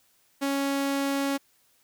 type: tone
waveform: sawtooth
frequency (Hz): 277.2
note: C#4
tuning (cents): 0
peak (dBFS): -21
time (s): 0.41-1.38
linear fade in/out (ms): 20
effects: white hiss -65 dBFS RMS until 1.83 s